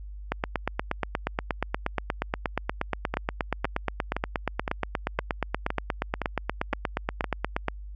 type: two click trains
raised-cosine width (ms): 0.5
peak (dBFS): -10 / -12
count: 63 / 9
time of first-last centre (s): 0.32-7.683 / 3.14-7.243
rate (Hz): 8.42 / 1.95
effects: added 50 Hz sine -37 dBFS peak until 7.95 s